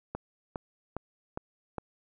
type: click train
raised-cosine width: 1 ms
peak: -20 dBFS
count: 5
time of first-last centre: 0.15-1.783 s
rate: 2.45 Hz
effects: none